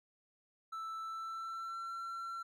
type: tone with pitch glide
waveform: triangle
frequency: 1321 to 1355 Hz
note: E6 to E6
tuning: +3 to +47 cents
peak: -38 dBFS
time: 0.72-2.43 s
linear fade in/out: 10 ms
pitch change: +44 cents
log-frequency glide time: 1.01-1.91 s
effects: none